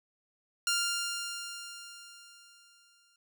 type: tone with exponential decay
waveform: 10% pulse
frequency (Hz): 1396.9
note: F6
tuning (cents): 0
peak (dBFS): -18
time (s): 0.67-3.16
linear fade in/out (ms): 2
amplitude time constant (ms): 540
effects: none